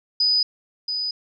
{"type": "tone with echo", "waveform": "sine", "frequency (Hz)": 4978, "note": "D#8", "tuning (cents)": 0, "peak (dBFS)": -16, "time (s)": [0.2, 0.43], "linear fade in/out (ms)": 5, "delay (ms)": 680, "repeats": 1, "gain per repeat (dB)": -7, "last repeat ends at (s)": 1.11, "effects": []}